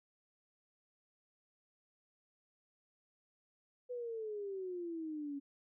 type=exponential sweep; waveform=sine; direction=down; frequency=500 to 277.2 Hz; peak=-39 dBFS; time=3.89-5.4 s; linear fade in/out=20 ms; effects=none